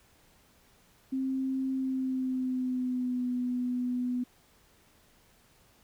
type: tone with pitch glide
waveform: sine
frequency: 264.4 to 248.1 Hz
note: C4 to B3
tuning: +18 to +8 cents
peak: -28 dBFS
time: 1.12-4.24 s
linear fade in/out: 10 ms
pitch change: -110 cents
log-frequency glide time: 1.72-3.28 s
effects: pink hiss -63 dBFS RMS until 5.83 s